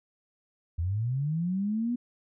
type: linear sweep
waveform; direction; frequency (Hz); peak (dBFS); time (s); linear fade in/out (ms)
sine; up; 78.8 to 246.9; -26; 0.78-1.96; 10
effects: none